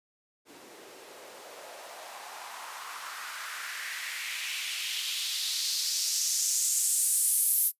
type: noise with band-pass filter sweep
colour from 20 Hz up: blue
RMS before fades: -32 dBFS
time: 0.45-7.72 s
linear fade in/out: 50 ms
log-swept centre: 320 to 12000 Hz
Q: 2.5
effects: noise-tail reverb RT60 0.1 s tail -20 dB re dry + resampled to 32000 Hz